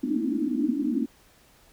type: band-pass noise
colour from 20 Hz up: white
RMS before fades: -26 dBFS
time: 0.03-1.06 s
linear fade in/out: 10 ms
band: 220 to 320 Hz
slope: 96 dB/octave
effects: pink hiss -58 dBFS RMS until 1.72 s